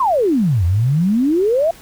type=exponential two-way sweep; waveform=sine; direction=down then up; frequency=1112 to 82.41 to 690 Hz; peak=-12 dBFS; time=0-1.71 s; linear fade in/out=5 ms; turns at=0.65 s; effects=pink hiss -42 dBFS RMS until 1.81 s